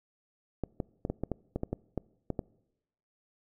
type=clicks; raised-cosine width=2 ms; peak=-18 dBFS; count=12; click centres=0.637 / 0.802 / 1.051 / 1.1 / 1.236 / 1.317 / 1.56 / 1.634 / 1.73 / 1.977 / 2.303 / 2.392 s; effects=noise-tail reverb RT60 0.9 s tail -24 dB re dry